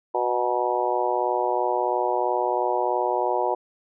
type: harmonic tone with a mistuned harmonic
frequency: 123 Hz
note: B2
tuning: 7 cents flat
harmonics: 3 / 4 / 5 / 6 / 7 / 8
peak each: -28 / -28 / -28 / -28 / -28 / -28 dBFS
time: 0.14-3.55 s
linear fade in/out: 10 ms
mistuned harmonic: 8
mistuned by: -44 cents
effects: none